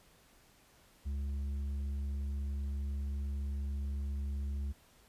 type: tone with tanh clipping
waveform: sine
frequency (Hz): 70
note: C#2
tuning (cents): +18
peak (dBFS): -35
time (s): 1.05-4.73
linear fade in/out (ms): 20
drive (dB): 6
effects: pink hiss -64 dBFS RMS until 5.08 s + resampled to 32000 Hz